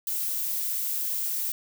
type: noise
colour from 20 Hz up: violet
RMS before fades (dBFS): -29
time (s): 0.07-1.52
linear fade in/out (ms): 2
effects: none